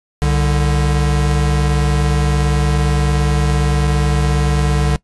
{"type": "tone pair together", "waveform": "square", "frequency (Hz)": [65.41, 146.83], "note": ["C2", "D3"], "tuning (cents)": [0, 0], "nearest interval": "octave + major second", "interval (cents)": 1400, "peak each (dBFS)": [-16, -16], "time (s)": [0.22, 4.96], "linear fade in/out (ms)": 0, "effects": ["noise-tail reverb RT60 0.1 s tail -20 dB re dry", "resampled to 24000 Hz"]}